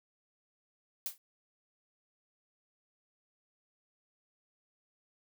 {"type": "noise with exponential decay", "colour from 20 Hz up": "blue", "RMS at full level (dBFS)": -32, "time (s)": [1.06, 1.18], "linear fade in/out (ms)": 1, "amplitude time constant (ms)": 26, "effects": []}